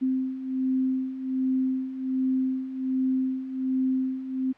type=beating tone pair; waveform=sine; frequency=259.8 / 261.1 Hz; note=C4 / C4; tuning=-12 / -3 cents; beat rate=1.3 Hz; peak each=-30 / -25 dBFS; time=0.01-4.53 s; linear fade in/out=20 ms; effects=white hiss -55 dBFS RMS until 4.57 s + low-pass 2000 Hz 12 dB/octave